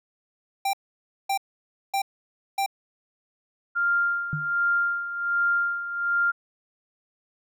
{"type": "tone bursts", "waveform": "square", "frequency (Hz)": 787, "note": "G5", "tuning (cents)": 7, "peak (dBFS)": -23, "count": 4, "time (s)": [0.65, 2.662], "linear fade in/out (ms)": 5, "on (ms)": 83, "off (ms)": 560}
{"type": "tone with tremolo", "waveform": "sine", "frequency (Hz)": 1396.9, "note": "F6", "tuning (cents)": 0, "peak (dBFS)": -19, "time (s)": [3.75, 6.32], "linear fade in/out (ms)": 20, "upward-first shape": "sine", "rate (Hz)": 1.3, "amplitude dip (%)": 70}
{"type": "tone with exponential decay", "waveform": "sine", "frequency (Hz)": 150, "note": "D3", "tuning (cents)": 37, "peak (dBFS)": -22, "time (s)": [4.33, 4.55], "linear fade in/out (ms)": 0, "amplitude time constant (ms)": 46}
{"effects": []}